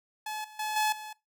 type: tone with level steps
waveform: sawtooth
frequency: 857 Hz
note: A5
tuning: 46 cents flat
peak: -30 / -44 / -27 / -21 / -36 dBFS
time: 0.26-1.13 s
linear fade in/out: 5 ms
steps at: 0.44 / 0.59 / 0.76 / 0.92 s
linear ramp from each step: 5 ms
effects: noise-tail reverb RT60 0.2 s tail -20 dB re dry